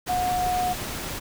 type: tone in noise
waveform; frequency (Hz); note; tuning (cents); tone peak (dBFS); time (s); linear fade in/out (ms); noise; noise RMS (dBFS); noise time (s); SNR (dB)
sine; 726; F#5; -33; -22; 0.08-0.74; 20; pink; -32; 0.06-1.2; +7
effects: none